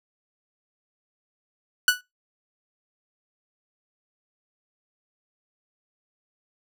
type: tone with exponential decay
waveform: sawtooth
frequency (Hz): 1480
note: F#6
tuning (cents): 0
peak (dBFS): -8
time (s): 1.88-2.01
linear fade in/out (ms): 2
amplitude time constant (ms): 27
effects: noise-tail reverb RT60 0.2 s tail -20 dB re dry